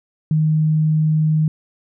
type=tone; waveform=sine; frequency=155.56 Hz; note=D#3; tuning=in tune; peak=-13 dBFS; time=0.31-1.48 s; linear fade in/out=2 ms; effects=none